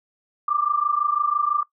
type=tone pair together; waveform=sine; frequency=1171 / 1197 Hz; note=D6 / D6; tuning=-5 / +33 cents; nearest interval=unison; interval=38 cents; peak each=-22 dBFS; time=0.48-1.63 s; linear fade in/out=5 ms; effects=noise-tail reverb RT60 0.1 s tail -18 dB re dry